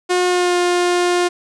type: tone with pitch glide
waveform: sawtooth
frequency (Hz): 360.1 to 354.1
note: F#4 to F4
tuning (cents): -47 to +24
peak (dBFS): -10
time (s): 0.09-1.29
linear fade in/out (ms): 20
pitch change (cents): -29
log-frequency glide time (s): 0.27-0.57
effects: resampled to 22050 Hz + 7-bit